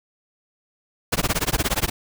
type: noise with tremolo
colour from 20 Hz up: pink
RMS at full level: -19 dBFS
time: 1.12-1.9 s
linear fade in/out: 10 ms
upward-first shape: sine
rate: 17 Hz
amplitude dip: 100%
effects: none